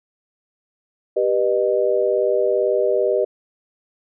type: chord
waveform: sine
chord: G augmented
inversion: none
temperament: just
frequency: 392 / 490 / 612.5 Hz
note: G4 / B4 / D#5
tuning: 0 / -14 / -27 cents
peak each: -20 dBFS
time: 1.16-3.25 s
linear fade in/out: 10 ms
effects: none